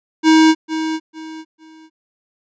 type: tone with echo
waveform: square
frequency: 317.6 Hz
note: D#4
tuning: 36 cents sharp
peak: -8 dBFS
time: 0.23-0.55 s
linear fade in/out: 50 ms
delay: 450 ms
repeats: 3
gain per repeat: -11 dB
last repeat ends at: 1.9 s
effects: resampled to 16000 Hz